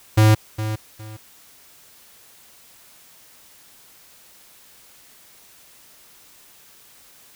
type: tone with echo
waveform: square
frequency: 108.2 Hz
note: A2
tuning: 29 cents flat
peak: -11 dBFS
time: 0.17-0.35 s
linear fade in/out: 10 ms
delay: 410 ms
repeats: 2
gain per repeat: -12 dB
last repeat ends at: 1.17 s
effects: white hiss -50 dBFS RMS until 7.35 s